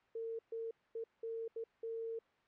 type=tone bursts at uneven times; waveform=sine; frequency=454.4 Hz; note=A#4; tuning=44 cents flat; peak=-39 dBFS; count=6; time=0.15-0.39 / 0.52-0.71 / 0.95-1.04 / 1.23-1.48 / 1.56-1.64 / 1.83-2.19 s; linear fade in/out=5 ms; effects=white hiss -71 dBFS RMS until 2.47 s + low-pass 2000 Hz 12 dB/octave